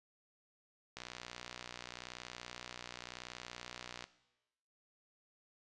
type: click train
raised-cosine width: 0.2 ms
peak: -27 dBFS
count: 188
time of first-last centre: 0.97-4.041 s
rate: 60.9 Hz
effects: noise-tail reverb RT60 1.0 s tail -17 dB re dry + resampled to 24000 Hz